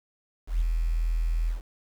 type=tone with ADSR envelope; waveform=sine; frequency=41.17 Hz; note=E1; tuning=1 cent flat; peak=-18 dBFS; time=0.47-1.62 s; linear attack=140 ms; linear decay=10 ms; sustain=-4 dB; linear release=140 ms; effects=tanh soft clip ceiling -17 dBFS + 8-bit